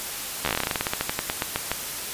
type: slowing click train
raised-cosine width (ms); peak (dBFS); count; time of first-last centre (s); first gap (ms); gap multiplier
0.3; -7; 23; 0.45-1.716; 12; 1.13
effects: white hiss -32 dBFS RMS until 2.13 s + resampled to 32000 Hz